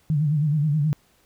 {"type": "tone with vibrato", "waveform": "sine", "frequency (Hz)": 150, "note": "D3", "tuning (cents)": 37, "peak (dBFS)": -18, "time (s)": [0.1, 0.93], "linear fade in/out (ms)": 0, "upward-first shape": "sine", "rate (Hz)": 9.4, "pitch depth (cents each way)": 95, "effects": ["pink hiss -61 dBFS RMS until 1.25 s"]}